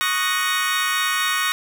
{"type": "chord", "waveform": "25% pulse", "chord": "D# minor seventh", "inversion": "third", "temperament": "equal", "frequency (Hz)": [1108.7, 1244.5, 1480, 1864.7], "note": ["C#6", "D#6", "F#6", "A#6"], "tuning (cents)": [0, 0, 0, 0], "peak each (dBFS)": [-22, -22, -22, -20], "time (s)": [0.01, 1.52], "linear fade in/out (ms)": 0, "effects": []}